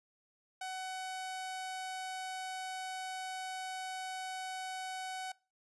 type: tone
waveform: sawtooth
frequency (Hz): 750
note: F#5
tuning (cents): +23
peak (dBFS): -35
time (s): 0.61-5.32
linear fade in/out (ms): 5
effects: noise-tail reverb RT60 0.3 s tail -22 dB re dry + resampled to 24000 Hz